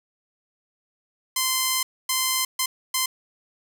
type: tone bursts at uneven times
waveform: 5% pulse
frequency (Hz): 1037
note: C6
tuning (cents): -16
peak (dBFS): -9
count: 4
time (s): 1.36-1.83 / 2.09-2.45 / 2.59-2.66 / 2.94-3.06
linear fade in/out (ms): 5
effects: none